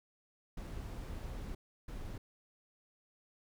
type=noise bursts at uneven times; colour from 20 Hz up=brown; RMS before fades=-43 dBFS; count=2; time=0.57-1.55 / 1.88-2.18 s; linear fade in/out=5 ms; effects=none